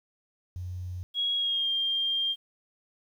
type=tone; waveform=sine; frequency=90.3 Hz; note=F#2; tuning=42 cents flat; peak=-33 dBFS; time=0.56-1.03 s; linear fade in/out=0 ms
type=tone with pitch glide; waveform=sine; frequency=3312 to 3197 Hz; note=G#7 to G7; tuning=-5 to +33 cents; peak=-25 dBFS; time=1.14-2.36 s; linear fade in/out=50 ms; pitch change=-62 cents; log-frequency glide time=1.36-1.7 s
effects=10-bit